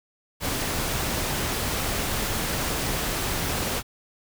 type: noise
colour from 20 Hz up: pink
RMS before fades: -27 dBFS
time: 0.4-3.83 s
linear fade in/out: 50 ms
effects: none